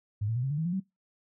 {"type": "tone with pitch steps", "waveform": "sine", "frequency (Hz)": [103.8, 113.19, 123.44, 134.61, 146.8, 160.08, 174.57, 190.37], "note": ["G#2", "A2", "B2", "C3", "D3", "D#3", "F3", "F#3"], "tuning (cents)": [0, 49, 0, 50, 0, 50, 0, 50], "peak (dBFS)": -27, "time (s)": [0.21, 0.802], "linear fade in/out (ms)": 10, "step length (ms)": 74, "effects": ["noise-tail reverb RT60 0.2 s tail -23 dB re dry"]}